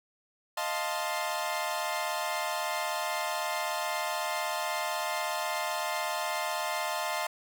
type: chord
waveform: sawtooth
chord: F dominant seventh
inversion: third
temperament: equal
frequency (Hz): 622.3 / 698.5 / 880 / 1046.5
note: Eb5 / F5 / A5 / C6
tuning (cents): 0 / 0 / 0 / 0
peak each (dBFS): -32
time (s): 0.57-7.27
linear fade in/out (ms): 5
effects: none